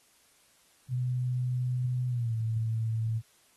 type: tone with pitch glide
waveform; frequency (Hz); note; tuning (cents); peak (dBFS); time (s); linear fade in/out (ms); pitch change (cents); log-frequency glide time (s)
sine; 125.3 to 112.28; B2 to A2; +25 to +36; -27; 0.88-3.22; 50; -189; 2.08-2.35
effects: white hiss -64 dBFS RMS until 3.56 s + AAC 32 kbps